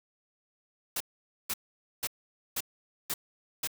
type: noise bursts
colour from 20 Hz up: white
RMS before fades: -32 dBFS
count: 6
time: 0.96-3.674 s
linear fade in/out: 5 ms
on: 44 ms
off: 490 ms
effects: none